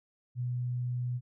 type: tone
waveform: sine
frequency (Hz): 123.4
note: B2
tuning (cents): -1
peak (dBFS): -30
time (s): 0.35-1.21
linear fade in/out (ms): 50
effects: none